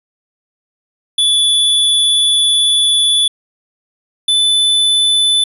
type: tone pair in turn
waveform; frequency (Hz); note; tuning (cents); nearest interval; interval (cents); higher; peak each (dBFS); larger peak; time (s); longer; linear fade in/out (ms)
square; 3453 / 3503; A7 / A7; -33 / -8; unison; 25; second; -10; neither; 1.18-3.28 / 4.28-5.44; first; 5
effects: resampled to 32000 Hz